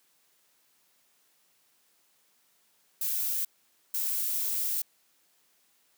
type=noise bursts at uneven times; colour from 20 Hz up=violet; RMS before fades=-30 dBFS; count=2; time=3.01-3.45 / 3.94-4.82 s; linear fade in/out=5 ms; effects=white hiss -68 dBFS RMS until 5.97 s + high-pass 150 Hz 12 dB/octave